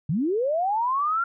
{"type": "linear sweep", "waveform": "sine", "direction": "up", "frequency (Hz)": [130.81, 1400], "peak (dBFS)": -21, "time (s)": [0.09, 1.24], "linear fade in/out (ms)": 5, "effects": []}